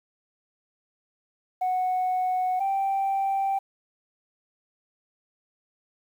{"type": "tone pair in turn", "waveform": "sine", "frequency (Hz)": [738, 781.9], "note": ["F#5", "G5"], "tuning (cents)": [-5, -5], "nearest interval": "minor second", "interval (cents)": 100, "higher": "second", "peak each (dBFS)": -21, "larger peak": "neither", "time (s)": [[1.61, 2.6], [2.6, 3.59]], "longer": "neither", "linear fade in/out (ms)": 10, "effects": ["tanh soft clip ceiling -20 dBFS", "9-bit"]}